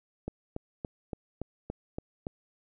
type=click train; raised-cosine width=2 ms; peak=-21 dBFS; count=8; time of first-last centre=0.28-2.269 s; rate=3.52 Hz; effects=none